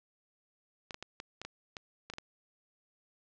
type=clicks; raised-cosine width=0.2 ms; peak=-24 dBFS; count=10; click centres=0.908 / 0.944 / 1.026 / 1.201 / 1.416 / 1.45 / 1.768 / 2.1 / 2.137 / 2.184 s; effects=low-pass 7000 Hz 12 dB/octave